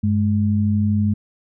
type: tone pair together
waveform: sine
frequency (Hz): 98 / 210.4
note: G2 / G#3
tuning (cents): 0 / +23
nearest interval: octave + minor second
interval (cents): 1323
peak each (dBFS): -18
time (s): 0.03-1.14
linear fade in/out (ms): 10
effects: none